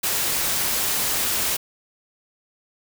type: noise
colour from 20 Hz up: white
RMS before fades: -23 dBFS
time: 0.03-1.57 s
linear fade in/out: 10 ms
effects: none